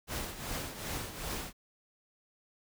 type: noise with tremolo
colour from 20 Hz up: pink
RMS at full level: -36 dBFS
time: 0.07-1.53 s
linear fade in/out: 50 ms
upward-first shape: triangle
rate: 2.6 Hz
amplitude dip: 70%
effects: none